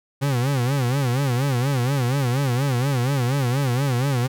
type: tone with vibrato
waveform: 40% pulse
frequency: 130.81 Hz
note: C3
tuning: in tune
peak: -18 dBFS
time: 0.21-4.28 s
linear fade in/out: 20 ms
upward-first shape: sine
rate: 4.2 Hz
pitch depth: 160 cents each way
effects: none